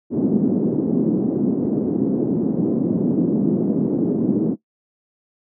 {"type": "band-pass noise", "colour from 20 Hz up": "white", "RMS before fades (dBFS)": -19, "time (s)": [0.1, 4.56], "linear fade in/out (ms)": 50, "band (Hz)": [180, 320], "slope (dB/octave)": 24, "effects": ["noise-tail reverb RT60 0.1 s tail -17 dB re dry"]}